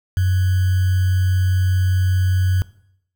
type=tone with sample-and-hold; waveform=sine; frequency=92.5 Hz; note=F#2; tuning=in tune; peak=-14 dBFS; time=0.17-2.62 s; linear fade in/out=0 ms; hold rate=1575 Hz; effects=noise-tail reverb RT60 0.7 s tail -19 dB re dry